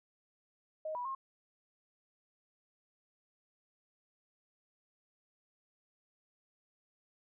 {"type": "tone with pitch steps", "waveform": "sine", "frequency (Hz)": [625, 979, 1071], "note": ["D#5", "B5", "C6"], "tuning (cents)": [8, -15, 40], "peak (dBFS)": -36, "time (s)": [0.85, 1.15], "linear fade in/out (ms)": 5, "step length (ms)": 100, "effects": []}